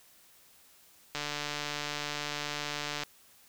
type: click train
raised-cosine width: 0.2 ms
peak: -17 dBFS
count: 278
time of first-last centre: 1.15-3.034 s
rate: 147 Hz
effects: white hiss -60 dBFS RMS until 3.48 s